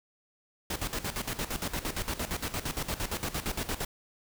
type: noise with tremolo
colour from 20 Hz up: pink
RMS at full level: -32 dBFS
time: 0.7-3.85 s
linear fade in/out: 5 ms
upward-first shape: square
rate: 8.7 Hz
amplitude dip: 75%
effects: none